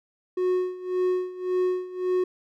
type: tone with tremolo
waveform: triangle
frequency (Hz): 365.8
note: F#4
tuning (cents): -20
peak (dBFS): -18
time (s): 0.37-2.24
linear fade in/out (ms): 5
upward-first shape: sine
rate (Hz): 1.8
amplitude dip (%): 85
effects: none